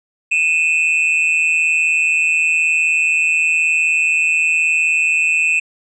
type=tone pair together; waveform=triangle; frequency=2489 / 2648 Hz; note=D#7 / E7; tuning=0 / +7 cents; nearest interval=minor second; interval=107 cents; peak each=-14 dBFS; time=0.31-5.6 s; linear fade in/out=10 ms; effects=resampled to 22050 Hz